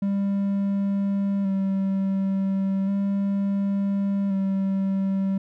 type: tone with vibrato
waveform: triangle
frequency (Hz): 196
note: G3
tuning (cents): 0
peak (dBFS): -19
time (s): 0.02-5.38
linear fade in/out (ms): 5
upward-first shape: square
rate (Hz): 0.35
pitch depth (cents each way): 21
effects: none